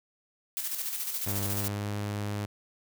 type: noise with tremolo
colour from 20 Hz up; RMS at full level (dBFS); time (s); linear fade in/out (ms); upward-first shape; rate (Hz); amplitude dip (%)
blue; -32; 0.57-1.68; 0; square; 14; 45
type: tone with pitch glide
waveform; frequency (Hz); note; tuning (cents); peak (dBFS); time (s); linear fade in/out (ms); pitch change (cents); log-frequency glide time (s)
sawtooth; 100 to 103.11; G2 to G#2; +35 to -12; -27; 1.26-2.46; 10; +53; 1.41-1.87
effects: none